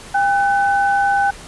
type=tone pair together; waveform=sine; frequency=800 / 1510.2 Hz; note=G5 / F#6; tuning=+35 / +35 cents; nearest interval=major seventh; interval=1100 cents; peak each=-14 / -19 dBFS; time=0.14-1.31 s; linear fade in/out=10 ms; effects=pink hiss -37 dBFS RMS until 1.47 s + resampled to 24000 Hz